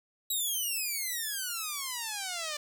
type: exponential sweep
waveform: 5% pulse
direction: down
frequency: 3900 to 585 Hz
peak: -22 dBFS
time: 0.3-2.57 s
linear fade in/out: 5 ms
effects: none